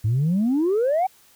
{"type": "exponential sweep", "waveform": "sine", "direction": "up", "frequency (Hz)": [102.1, 784], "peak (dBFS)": -16, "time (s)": [0.04, 1.07], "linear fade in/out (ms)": 10, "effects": ["tanh soft clip ceiling -15 dBFS", "white hiss -55 dBFS RMS until 1.35 s"]}